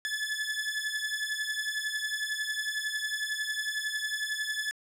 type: beating tone pair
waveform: sawtooth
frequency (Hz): 1720 / 1731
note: A6 / A6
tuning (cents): -40 / -29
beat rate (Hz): 11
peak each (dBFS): -30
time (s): 0.05-4.71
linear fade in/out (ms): 0
effects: low-pass 11000 Hz 12 dB/octave